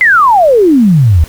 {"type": "exponential sweep", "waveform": "sine", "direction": "down", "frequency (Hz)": [2111, 72.8], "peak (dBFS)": -3, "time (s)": [0.01, 1.24], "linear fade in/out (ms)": 0, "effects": ["pink hiss -34 dBFS RMS until 1.28 s"]}